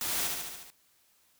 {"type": "noise with echo", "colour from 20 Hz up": "white", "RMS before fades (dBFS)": -33, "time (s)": [0.01, 0.27], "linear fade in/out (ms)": 0, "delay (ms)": 72, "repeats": 6, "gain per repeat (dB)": -3, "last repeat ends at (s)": 0.702, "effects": ["white hiss -67 dBFS RMS until 1.39 s"]}